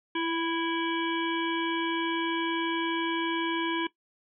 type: harmonic tone with a mistuned harmonic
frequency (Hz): 329.6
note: E4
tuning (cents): 0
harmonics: 1 / 3 / 5 / 7 / 9 / 10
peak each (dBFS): -29 / -34 / -36 / -37 / -39 / -39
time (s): 0.15-3.87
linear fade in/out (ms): 5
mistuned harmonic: 1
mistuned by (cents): +15
effects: noise-tail reverb RT60 0.1 s tail -17 dB re dry